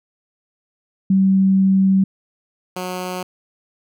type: tone pair in turn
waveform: sine / 10% pulse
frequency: 192 / 182.5 Hz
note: G3 / F#3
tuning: -36 / -24 cents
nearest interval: minor second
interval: 88 cents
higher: first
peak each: -11 / -16 dBFS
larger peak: first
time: 1.1-2.04 / 2.76-3.23 s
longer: first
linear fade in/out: 5 ms
effects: none